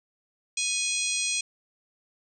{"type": "harmonic tone", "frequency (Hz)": 830.6, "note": "G#5", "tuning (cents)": 0, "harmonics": [3, 4, 5, 6, 7, 8, 9, 10], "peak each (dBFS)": [-31, -34, -34, -39, -33, -34, -44, -32], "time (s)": [0.57, 1.41], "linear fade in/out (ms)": 5, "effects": []}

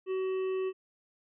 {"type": "harmonic tone", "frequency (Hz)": 377.2, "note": "F#4", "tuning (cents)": 33, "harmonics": [1, 3, 5, 7, 8], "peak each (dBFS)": [-29, -46, -54, -49, -58], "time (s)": [0.06, 0.73], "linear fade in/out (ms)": 50, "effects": []}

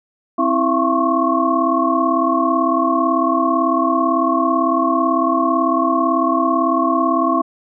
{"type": "tone cluster", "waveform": "sine", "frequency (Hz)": [263.3, 326.9, 675, 1074, 1112], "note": ["C4", "E4", "E5", "C6", "C#6"], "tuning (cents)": [11, -14, 41, 45, 5], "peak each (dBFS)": -20, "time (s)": [0.38, 7.42], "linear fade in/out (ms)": 10, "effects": []}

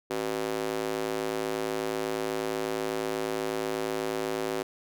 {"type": "tone with high-pass filter", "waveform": "square", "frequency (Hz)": 54.1, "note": "A1", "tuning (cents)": -29, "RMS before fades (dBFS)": -31, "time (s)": [0.1, 4.63], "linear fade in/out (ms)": 5, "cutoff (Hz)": 380, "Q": 2.1, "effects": []}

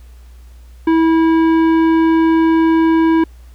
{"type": "tone with tanh clipping", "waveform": "triangle", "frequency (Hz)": 325.3, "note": "E4", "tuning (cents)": -23, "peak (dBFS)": -11, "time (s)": [0.87, 3.24], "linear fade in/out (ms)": 5, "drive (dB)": 17, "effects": ["added 60 Hz sine -36 dBFS peak until 3.54 s", "pink hiss -53 dBFS RMS until 3.54 s"]}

